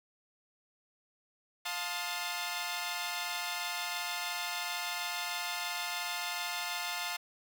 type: chord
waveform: 10% pulse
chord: F dominant seventh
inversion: none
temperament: equal with one note detuned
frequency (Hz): 705.3 / 880 / 1046.5 / 1244.5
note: F5 / A5 / C6 / Eb6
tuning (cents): +17 / 0 / 0 / 0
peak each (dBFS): -30 / -31 / -33 / -35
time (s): 1.65-7.17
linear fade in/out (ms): 10
effects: none